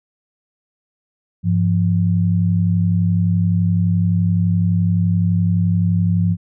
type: tone pair together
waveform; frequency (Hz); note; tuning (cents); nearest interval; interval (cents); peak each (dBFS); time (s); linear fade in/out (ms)
sine; 100.6 / 172.34; G2 / F3; +45 / -23; major sixth; 932; -16; 1.43-6.37; 50
effects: none